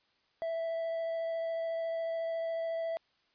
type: tone with vibrato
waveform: triangle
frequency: 659.3 Hz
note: E5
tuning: in tune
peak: -30 dBFS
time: 0.42-2.97 s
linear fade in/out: 0 ms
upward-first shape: triangle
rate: 14 Hz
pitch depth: 9 cents each way
effects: white hiss -72 dBFS RMS until 3.34 s + resampled to 11025 Hz